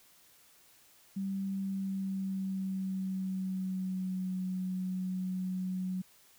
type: tone with pitch glide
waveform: sine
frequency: 194.4 to 185.3 Hz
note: G3 to F#3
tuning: -14 to +3 cents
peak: -32 dBFS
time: 1.16-6.02 s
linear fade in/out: 10 ms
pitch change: -83 cents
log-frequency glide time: 1.52-4.41 s
effects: white hiss -62 dBFS RMS until 6.38 s